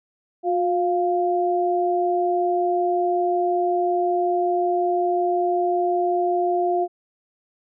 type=tone pair together; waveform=sine; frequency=358.7 / 698.5 Hz; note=F4 / F5; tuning=+46 / 0 cents; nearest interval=octave; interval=1154 cents; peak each=-21 dBFS; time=0.43-6.88 s; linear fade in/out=50 ms; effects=none